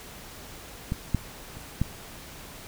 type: clicks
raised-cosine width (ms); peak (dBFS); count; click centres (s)
5; -15 / -10 / -29 / -11; 4; 0.921 / 1.147 / 1.57 / 1.816
effects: pink hiss -44 dBFS RMS until 2.67 s